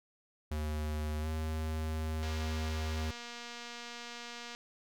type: tone with pitch glide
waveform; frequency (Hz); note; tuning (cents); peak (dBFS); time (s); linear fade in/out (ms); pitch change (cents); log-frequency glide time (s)
square; 76.2 to 78.75; D#2 to D#2; -36 to +21; -34; 0.51-3.11; 5; +57; 1.2-1.27
type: click train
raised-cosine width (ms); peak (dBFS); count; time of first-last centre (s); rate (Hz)
0.2; -28; 553; 2.23-4.549; 238
effects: none